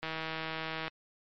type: click train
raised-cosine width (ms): 0.3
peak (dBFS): -20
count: 137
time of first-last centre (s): 0.03-0.88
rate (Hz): 160
effects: low-pass 5000 Hz 12 dB/octave + MP3 48 kbps